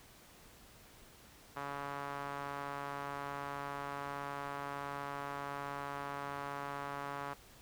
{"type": "tone with band-pass filter", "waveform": "sawtooth", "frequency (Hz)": 141.3, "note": "C#3", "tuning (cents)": 34, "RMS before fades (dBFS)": -42, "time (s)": [1.56, 7.34], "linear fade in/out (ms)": 10, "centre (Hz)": 1100, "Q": 1.8, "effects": ["pink hiss -59 dBFS RMS until 7.61 s"]}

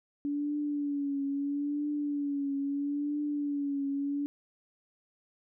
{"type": "tone with vibrato", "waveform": "sine", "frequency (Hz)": 286.3, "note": "D4", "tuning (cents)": -44, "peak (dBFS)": -29, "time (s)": [0.25, 4.26], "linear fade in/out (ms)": 0, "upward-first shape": "triangle", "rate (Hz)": 0.76, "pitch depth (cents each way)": 56, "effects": []}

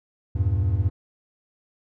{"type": "chord", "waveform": "triangle", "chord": "E diminished", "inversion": "none", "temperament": "equal with one note detuned", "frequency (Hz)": [82.41, 98, 115.4], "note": ["E2", "G2", "Bb2"], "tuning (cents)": [0, 0, -17], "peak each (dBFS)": [-22, -20, -26], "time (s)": [0.35, 0.9], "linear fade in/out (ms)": 10, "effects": []}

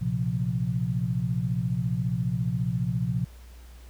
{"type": "chord", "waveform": "sine", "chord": "Bb suspended second", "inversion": "none", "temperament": "just", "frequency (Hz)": [116.54, 131.11, 174.81], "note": ["Bb2", "C3", "F3"], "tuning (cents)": [0, 4, 2], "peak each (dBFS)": [-29, -28, -29], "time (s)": [0.01, 3.25], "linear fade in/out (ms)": 10, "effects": ["added 60 Hz sine -44 dBFS peak until 3.89 s", "pink hiss -56 dBFS RMS until 3.89 s"]}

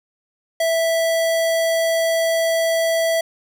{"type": "tone", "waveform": "square", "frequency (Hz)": 658, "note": "E5", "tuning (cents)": -3, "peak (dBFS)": -17, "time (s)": [0.6, 3.21], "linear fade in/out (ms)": 5, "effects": []}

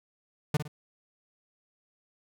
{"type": "tone with echo", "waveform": "45% pulse", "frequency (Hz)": 149.3, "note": "D3", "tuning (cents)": 29, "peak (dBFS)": -22, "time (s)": [0.54, 0.57], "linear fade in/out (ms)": 5, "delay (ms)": 55, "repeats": 2, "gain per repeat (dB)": -9, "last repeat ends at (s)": 0.68, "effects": []}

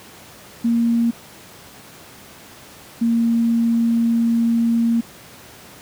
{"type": "tone pair in turn", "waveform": "sine", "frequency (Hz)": [233.1, 231.6], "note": ["A#3", "A#3"], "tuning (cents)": [0, -11], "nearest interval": "unison", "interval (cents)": 11, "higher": "first", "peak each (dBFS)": -14, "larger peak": "neither", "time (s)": [[0.64, 1.11], [3.01, 5.01]], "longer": "second", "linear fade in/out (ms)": 10, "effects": ["pink hiss -42 dBFS RMS until 5.81 s", "high-pass 100 Hz 12 dB/octave"]}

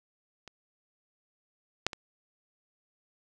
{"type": "clicks", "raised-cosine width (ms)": 0.2, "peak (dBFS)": [-28, -8, -21], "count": 3, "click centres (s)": [0.477, 1.866, 1.932], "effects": []}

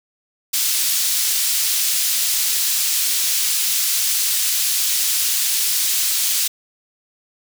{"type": "high-pass noise", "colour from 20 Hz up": "pink", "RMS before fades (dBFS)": -19, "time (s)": [0.53, 6.48], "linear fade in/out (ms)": 10, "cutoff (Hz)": 4400, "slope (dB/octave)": 12, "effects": []}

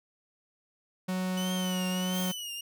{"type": "tone with pitch glide", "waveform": "45% pulse", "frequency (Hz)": [185, 183.62], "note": ["F#3", "F#3"], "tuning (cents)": [0, -13], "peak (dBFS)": -29, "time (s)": [1.08, 2.32], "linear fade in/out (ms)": 10, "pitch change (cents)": -13, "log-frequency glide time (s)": [1.22, 1.78]}
{"type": "tone with vibrato", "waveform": "sawtooth", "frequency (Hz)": 2978, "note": "F#7", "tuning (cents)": 11, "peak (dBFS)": -33, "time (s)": [1.37, 2.61], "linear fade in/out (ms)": 5, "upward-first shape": "triangle", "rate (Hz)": 1.5, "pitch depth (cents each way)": 120}
{"type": "noise", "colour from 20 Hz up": "blue", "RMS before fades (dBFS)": -40, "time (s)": [2.11, 2.35], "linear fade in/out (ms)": 50}
{"effects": []}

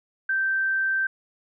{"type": "tone", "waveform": "sine", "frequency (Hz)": 1560, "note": "G6", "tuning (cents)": -9, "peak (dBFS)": -21, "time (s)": [0.29, 1.07], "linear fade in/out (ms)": 5, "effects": []}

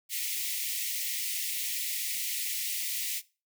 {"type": "high-pass noise", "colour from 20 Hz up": "white", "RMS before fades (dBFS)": -33, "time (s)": [0.09, 3.22], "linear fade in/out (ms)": 50, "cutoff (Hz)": 1900, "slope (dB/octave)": 96, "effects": ["noise-tail reverb RT60 0.3 s tail -19 dB re dry"]}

